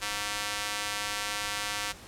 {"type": "tone with high-pass filter", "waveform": "square", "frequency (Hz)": 103.83, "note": "G#2", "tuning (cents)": 0, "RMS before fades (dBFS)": -33, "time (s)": [0.01, 1.93], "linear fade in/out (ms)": 20, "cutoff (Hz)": 1400, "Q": 0.6, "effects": ["pink hiss -48 dBFS RMS until 2.07 s", "low-pass 11000 Hz 12 dB/octave"]}